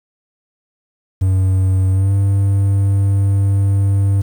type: tone with pitch glide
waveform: triangle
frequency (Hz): 94.3 to 98.59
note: F#2 to G2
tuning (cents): +33 to +10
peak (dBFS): -9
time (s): 1.21-4.22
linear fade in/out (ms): 10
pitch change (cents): +77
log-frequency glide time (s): 1.92-2.12
effects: 7-bit